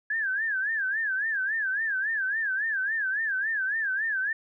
sine tone with vibrato, 1661.2 Hz, G#6, in tune, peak -25 dBFS, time 0.1-4.33 s, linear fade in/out 5 ms, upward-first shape sine, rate 3.6 Hz, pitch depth 160 cents each way, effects none

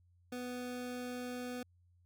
25% pulse tone, 247.9 Hz, B3, 7 cents sharp, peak -36 dBFS, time 0.32-1.63 s, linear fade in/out 5 ms, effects added 88 Hz sine -65 dBFS peak until 2.05 s

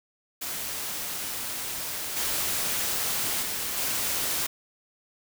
white noise with level steps, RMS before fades -33 / -28 / -31 / -28 dBFS, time 0.41-4.47 s, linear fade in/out 10 ms, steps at 2.16 / 3.42 / 3.77 s, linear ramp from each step 10 ms, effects none

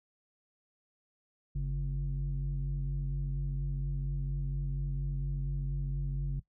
sine tone pair together, 48.09 / 140 Hz, G1 / C#3, -32 / +18 cents, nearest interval octave + tritone, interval 1850 cents, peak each -31 / -32 dBFS, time 1.55-6.4 s, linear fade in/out 10 ms, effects noise-tail reverb RT60 0.1 s tail -19 dB re dry + tanh soft clip ceiling -27 dBFS

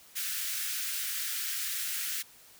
white high-pass noise, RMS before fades -34 dBFS, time 0.15-2.23 s, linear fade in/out 20 ms, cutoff 1400 Hz, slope 48 dB/octave, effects white hiss -56 dBFS RMS until 2.59 s

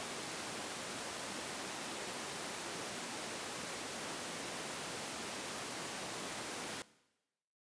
pink high-pass noise, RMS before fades -43 dBFS, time 0-6.82 s, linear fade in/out 0 ms, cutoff 230 Hz, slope 12 dB/octave, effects noise-tail reverb RT60 1.0 s tail -19 dB re dry + resampled to 22050 Hz

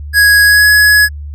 square tone with pitch glide, 1661.2 to 1684.4 Hz, G#6 to G#6, 0 to +24 cents, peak -5 dBFS, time 0.13-1.09 s, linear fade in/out 50 ms, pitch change +24 cents, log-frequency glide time 0.44-0.68 s, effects added 73 Hz sine -22 dBFS peak until 1.34 s

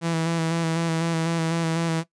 sawtooth tone with vibrato, 164.81 Hz, E3, in tune, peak -18 dBFS, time 0.01-2.04 s, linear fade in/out 50 ms, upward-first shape square, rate 4 Hz, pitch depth 23 cents each way, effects noise-tail reverb RT60 0.1 s tail -17 dB re dry + resampled to 22050 Hz

